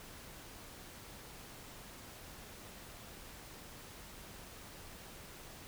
silence, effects pink hiss -52 dBFS RMS until 5.67 s

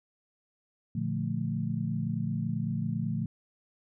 sine chord, Bb major seventh, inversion none, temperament equal, 116.54 / 146.83 / 174.61 / 220 Hz, Bb2 / D3 / F3 / A3, 0 / 0 / 0 / 0 cents, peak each -34 dBFS, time 0.95-3.26 s, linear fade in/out 5 ms, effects none

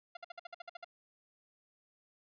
sawtooth tone bursts, 694 Hz, F5, 11 cents flat, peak -39 dBFS, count 10, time 0.15-0.845 s, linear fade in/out 5 ms, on 20 ms, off 55 ms, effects resampled to 11025 Hz

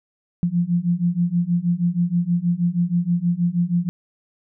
sine beating tone pair, 170.6 / 176.9 Hz, F3 / F3, -40 / +23 cents, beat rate 6.3 Hz, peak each -21 / -20 dBFS, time 0.43-3.89 s, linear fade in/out 0 ms, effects none

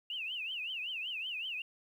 sine tone with vibrato, 2775 Hz, F7, 12 cents flat, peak -36 dBFS, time 0.1-1.62 s, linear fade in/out 2 ms, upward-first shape triangle, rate 5.3 Hz, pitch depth 230 cents each way, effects 11-bit

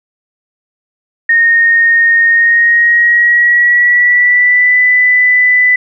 sine tone with pitch glide, 1849 to 1993.2 Hz, A#6 to B6, -15 to +15 cents, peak -5 dBFS, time 1.29-5.76 s, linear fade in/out 5 ms, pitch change +130 cents, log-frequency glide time 2.29-4.79 s, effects none

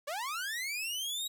sawtooth linear sweep, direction up, 540 to 3854 Hz, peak -31 dBFS, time 0.07-1.28 s, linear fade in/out 10 ms, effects none

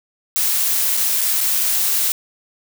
blue noise with dropouts, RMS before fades -18 dBFS, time 0.36-2.12 s, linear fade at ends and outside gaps 0 ms, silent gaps 0.968-0.973 / 1.21-1.214 / 1.406-1.411 s, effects none

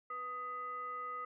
sine tone with frequency modulation, 1249 Hz, D#6, 6 cents sharp, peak -39 dBFS, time 0.1-1.25 s, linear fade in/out 5 ms, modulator 755 Hz, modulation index 0.47, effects none

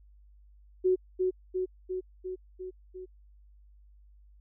sine tone with echo, 370 Hz, F#4, in tune, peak -21 dBFS, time 0.84-0.96 s, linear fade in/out 20 ms, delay 350 ms, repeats 6, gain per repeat -3 dB, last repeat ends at 3.06 s, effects added 50 Hz sine -54 dBFS peak until 4.4 s

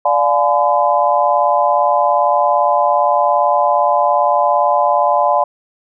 sine chord, D diminished seventh, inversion none, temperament just, 587.3 / 704.8 / 845.8 / 1014.9 Hz, D5 / F5 / Ab5 / Cb6, 0 / +16 / +31 / +47 cents, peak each -16 dBFS, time 0.05-5.44 s, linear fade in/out 5 ms, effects none

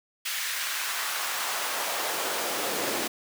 pink noise with high-pass filter sweep, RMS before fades -30 dBFS, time 0.25-3.08 s, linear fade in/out 10 ms, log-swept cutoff 2100 to 310 Hz, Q 1.2, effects none

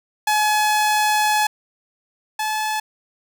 sawtooth tone pair in turn, 849 / 860.9 Hz, G#5 / A5, +38 / -38 cents, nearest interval unison, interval 24 cents, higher second, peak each -12 / -17 dBFS, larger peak first, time 0.27-1.47 / 2.39-2.8 s, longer first, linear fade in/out 5 ms, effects none

